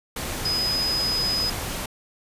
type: tone in noise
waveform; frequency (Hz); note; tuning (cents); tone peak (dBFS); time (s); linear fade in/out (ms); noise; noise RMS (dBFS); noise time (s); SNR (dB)
sine; 5020; D#8; +15; -22; 0.45-1.5; 5; pink; -30; 0.16-1.86; +5
effects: resampled to 32000 Hz